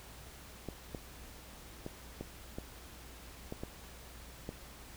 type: clicks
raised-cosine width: 2 ms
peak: -26 dBFS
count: 8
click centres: 0.687 / 0.948 / 1.864 / 2.21 / 2.585 / 3.524 / 3.635 / 4.491 s
effects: added 60 Hz sine -54 dBFS peak until 4.96 s + pink hiss -53 dBFS RMS until 4.96 s